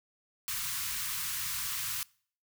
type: band-stop noise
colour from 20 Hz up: white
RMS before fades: -35 dBFS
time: 0.48-2.03 s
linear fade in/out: 0 ms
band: 170 to 1000 Hz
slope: 48 dB/octave
effects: noise-tail reverb RT60 0.5 s tail -24 dB re dry